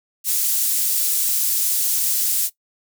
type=high-pass noise; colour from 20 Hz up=pink; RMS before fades=-20 dBFS; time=0.24-2.5 s; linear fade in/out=50 ms; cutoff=9000 Hz; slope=12 dB/octave; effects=noise-tail reverb RT60 0.1 s tail -17 dB re dry